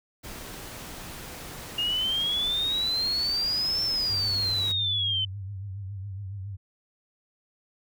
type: noise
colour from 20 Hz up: pink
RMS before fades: -40 dBFS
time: 0.23-4.73 s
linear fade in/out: 20 ms
type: exponential two-way sweep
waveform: sine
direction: up then down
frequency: 2827 to 5380 to 3040 Hz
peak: -24 dBFS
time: 1.78-5.25 s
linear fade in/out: 5 ms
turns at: 3.83 s
type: tone with vibrato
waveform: sine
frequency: 98 Hz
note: G2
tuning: in tune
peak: -33 dBFS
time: 4.09-6.57 s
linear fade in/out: 20 ms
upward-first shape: triangle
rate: 7.2 Hz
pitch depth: 100 cents each way
effects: none